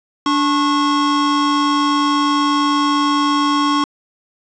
square tone pair together, 291.3 / 1091 Hz, D4 / C#6, -14 / -28 cents, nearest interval octave + major seventh, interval 2286 cents, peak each -17 dBFS, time 0.26-3.84 s, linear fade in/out 2 ms, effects resampled to 16000 Hz + 7-bit

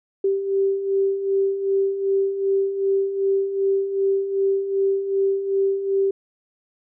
sine beating tone pair, 389.1 / 391.7 Hz, G4 / G4, -13 / -1 cents, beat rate 2.6 Hz, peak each -26 / -19 dBFS, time 0.24-6.11 s, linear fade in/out 5 ms, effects none

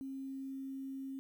sine tone with quantisation, 268.9 Hz, C4, 47 cents sharp, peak -40 dBFS, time 0.01-1.19 s, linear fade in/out 0 ms, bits 11, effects none

